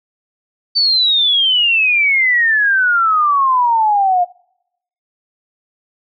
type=exponential sweep; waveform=sine; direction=down; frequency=4591 to 698.5 Hz; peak=-10 dBFS; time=0.75-4.25 s; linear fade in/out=20 ms; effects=noise-tail reverb RT60 0.8 s tail -26 dB re dry